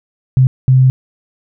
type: tone bursts at uneven times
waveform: sine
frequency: 130 Hz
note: C3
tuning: 11 cents flat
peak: -5 dBFS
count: 2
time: 0.37-0.47 / 0.68-0.9 s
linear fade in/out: 0 ms
effects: none